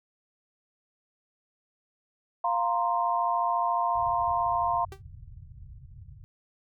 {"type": "chord", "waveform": "sine", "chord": "F suspended fourth", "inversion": "none", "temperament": "equal", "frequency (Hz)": [698.5, 932.3, 1046.5], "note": ["F5", "Bb5", "C6"], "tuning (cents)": [0, 0, 0], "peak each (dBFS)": -28, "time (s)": [2.44, 4.85], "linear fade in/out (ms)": 5}
{"type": "low-pass noise", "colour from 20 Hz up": "white", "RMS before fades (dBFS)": -46, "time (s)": [3.95, 6.24], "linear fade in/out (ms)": 0, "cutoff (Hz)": 130, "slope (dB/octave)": 48}
{"type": "tone with exponential decay", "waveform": "sawtooth", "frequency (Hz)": 388.5, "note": "G4", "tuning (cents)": -16, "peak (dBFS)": -34, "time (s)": [4.92, 5.02], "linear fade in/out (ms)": 2, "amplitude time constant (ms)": 20}
{"effects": []}